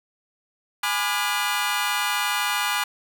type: chord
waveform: 20% pulse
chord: G# diminished seventh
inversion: none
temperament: just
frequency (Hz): 830.6 / 996.7 / 1196.1 / 1435.3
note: G#5 / B5 / D6 / F6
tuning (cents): 0 / +16 / +31 / +47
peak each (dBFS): -23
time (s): 0.83-2.84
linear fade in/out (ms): 5
effects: none